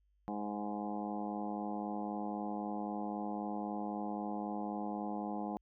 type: harmonic tone with a mistuned harmonic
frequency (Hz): 103.83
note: G#2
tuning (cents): 0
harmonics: 2 / 3 / 4 / 5 / 6 / 7 / 8 / 9 / 10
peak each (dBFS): -40 / -43 / -50 / -48 / -51 / -44 / -44 / -55 / -53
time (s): 0.28-5.57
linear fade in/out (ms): 0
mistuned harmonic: 6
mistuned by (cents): +36
effects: added 50 Hz sine -70 dBFS peak until 5.61 s